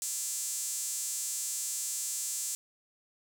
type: tone with high-pass filter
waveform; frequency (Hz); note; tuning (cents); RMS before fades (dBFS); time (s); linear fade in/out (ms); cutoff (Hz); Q
sawtooth; 340; F4; -46; -35; 0.02-2.55; 0; 7400; 2.7
effects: none